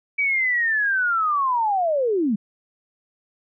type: linear sweep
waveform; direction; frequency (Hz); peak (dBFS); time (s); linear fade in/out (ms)
sine; down; 2298 to 190.6; -18; 0.18-2.36; 10
effects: none